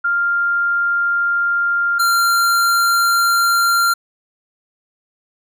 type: tone pair in turn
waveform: sine / square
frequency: 1396.9 / 1384 Hz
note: F6 / F6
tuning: 0 / -16 cents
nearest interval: unison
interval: 16 cents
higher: first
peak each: -14 / -13 dBFS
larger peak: second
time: 0.04-1.99 / 1.99-3.94 s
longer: neither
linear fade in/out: 10 ms
effects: none